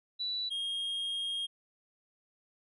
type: tone pair in turn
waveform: sine / triangle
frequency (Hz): 3951 / 3244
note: B7 / G#7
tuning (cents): 0 / -41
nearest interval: minor third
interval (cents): 341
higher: first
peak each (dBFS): -32 / -31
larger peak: second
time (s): 0.19-0.5 / 0.5-1.47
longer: second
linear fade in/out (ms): 20
effects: resampled to 32000 Hz